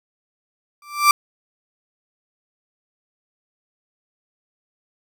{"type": "tone with exponential growth", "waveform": "35% pulse", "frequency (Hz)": 1174.7, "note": "D6", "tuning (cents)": 0, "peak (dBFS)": -5, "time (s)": [0.82, 1.11], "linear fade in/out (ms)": 2, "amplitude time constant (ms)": 61, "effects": []}